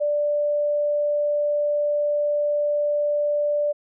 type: tone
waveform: sine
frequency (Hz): 588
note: D5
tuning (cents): +2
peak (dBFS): -19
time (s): 0-3.73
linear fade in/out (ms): 20
effects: none